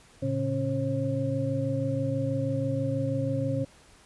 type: tone cluster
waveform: sine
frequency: 113.3 / 139.5 / 272.5 / 538 Hz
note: A#2 / C#3 / C#4 / C5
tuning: -49 / +11 / -29 / +48 cents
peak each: -31 dBFS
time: 0.22-3.65 s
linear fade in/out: 10 ms
effects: pink hiss -56 dBFS RMS until 4.05 s + resampled to 24000 Hz